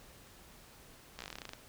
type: slowing click train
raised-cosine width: 0.2 ms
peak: -25 dBFS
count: 14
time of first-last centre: 1.19-1.534 s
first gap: 15 ms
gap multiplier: 1.09
effects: pink hiss -57 dBFS RMS until 1.68 s